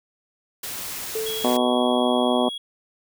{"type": "noise", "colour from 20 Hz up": "white", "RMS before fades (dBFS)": -32, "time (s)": [0.63, 1.57], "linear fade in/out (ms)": 5}
{"type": "tone with exponential decay", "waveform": "sine", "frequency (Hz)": 440, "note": "A4", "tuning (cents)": 0, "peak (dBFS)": -23, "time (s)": [1.15, 2.3], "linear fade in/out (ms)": 5, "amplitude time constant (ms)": 250}
{"type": "tone", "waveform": "triangle", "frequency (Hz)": 3322, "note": "G#7", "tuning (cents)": 0, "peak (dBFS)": -28, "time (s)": [1.26, 2.58], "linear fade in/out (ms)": 5}
{"type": "harmonic tone", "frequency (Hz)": 124, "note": "B2", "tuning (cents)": 7, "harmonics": [2, 3, 4, 5, 6, 7, 8, 9], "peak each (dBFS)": [-22, -26, -27, -24, -27, -31, -31, -32], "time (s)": [1.44, 2.49], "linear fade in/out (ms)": 5}
{"effects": []}